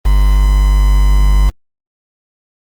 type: tone with quantisation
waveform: triangle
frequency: 49.55 Hz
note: G1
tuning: 19 cents sharp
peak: -4 dBFS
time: 0.05-1.5 s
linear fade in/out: 10 ms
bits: 4
effects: Opus 24 kbps